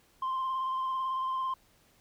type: tone with vibrato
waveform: sine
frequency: 1047 Hz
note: C6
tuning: 1 cent sharp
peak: -27 dBFS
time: 0.22-1.54 s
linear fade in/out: 5 ms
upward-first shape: sine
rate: 18 Hz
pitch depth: 22 cents each way
effects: tanh soft clip ceiling -28 dBFS + pink hiss -65 dBFS RMS until 2 s